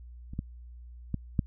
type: clicks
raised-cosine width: 5 ms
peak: -29 / -19 / -17 / -12 dBFS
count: 4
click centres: 0.335 / 0.391 / 1.143 / 1.392 s
effects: added 60 Hz sine -44 dBFS peak until 1.46 s